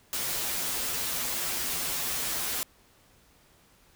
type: noise with comb filter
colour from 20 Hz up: white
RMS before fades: -31 dBFS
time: 0.13-2.63 s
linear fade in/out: 0 ms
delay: 10 ms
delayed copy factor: -0.8
effects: pink hiss -61 dBFS RMS until 3.95 s